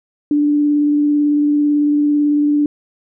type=tone with vibrato; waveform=sine; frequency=293.7 Hz; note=D4; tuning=in tune; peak=-11 dBFS; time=0.31-2.66 s; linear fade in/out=2 ms; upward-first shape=square; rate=18 Hz; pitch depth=9 cents each way; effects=none